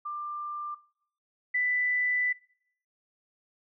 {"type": "tone pair in turn", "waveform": "sine", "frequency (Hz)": [1189, 1987.6], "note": ["D6", "B6"], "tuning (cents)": [21, 11], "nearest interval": "major sixth", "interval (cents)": 890, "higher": "second", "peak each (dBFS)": [-32, -24], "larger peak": "second", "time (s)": [[0.05, 0.75], [1.54, 2.33]], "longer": "second", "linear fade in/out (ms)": 10, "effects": ["noise-tail reverb RT60 0.7 s tail -24 dB re dry"]}